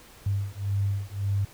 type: beating tone pair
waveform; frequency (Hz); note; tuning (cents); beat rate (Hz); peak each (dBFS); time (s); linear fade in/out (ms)
sine; 98.7 / 100.5; G2 / G2; +12 / +44; 1.8; -28; 0.26-1.45; 5
effects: pink hiss -51 dBFS RMS until 1.53 s